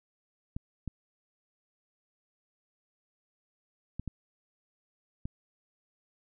clicks, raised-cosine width 5 ms, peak -23 dBFS, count 5, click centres 0.565 / 0.877 / 3.996 / 4.077 / 5.255 s, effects none

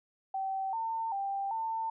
sine tone with pitch steps, 771 / 903 / 789 / 898 Hz, G5 / A5 / G5 / A5, -29 / +45 / +11 / +35 cents, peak -31 dBFS, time 0.34-1.9 s, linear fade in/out 5 ms, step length 390 ms, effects none

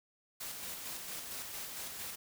white noise with tremolo, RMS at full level -42 dBFS, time 0.4-2.16 s, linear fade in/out 10 ms, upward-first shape square, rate 4.4 Hz, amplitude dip 30%, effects none

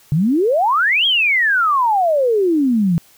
sine exponential two-way sweep, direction up then down, 138.59 to 3322 to 160.4 Hz, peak -12 dBFS, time 0.12-2.98 s, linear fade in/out 0 ms, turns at 1.06 s, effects white hiss -50 dBFS RMS until 3.17 s

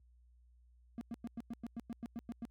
triangle tone bursts, 233.1 Hz, A#3, in tune, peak -37 dBFS, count 12, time 0.98-2.452 s, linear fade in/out 0 ms, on 31 ms, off 100 ms, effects added 60 Hz sine -56 dBFS peak until 2.5 s + high-pass 80 Hz 12 dB/octave

